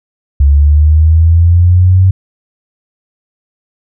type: linear sweep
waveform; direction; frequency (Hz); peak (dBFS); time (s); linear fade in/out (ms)
sine; up; 69.3 to 95; -3; 0.4-2.11; 5
effects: none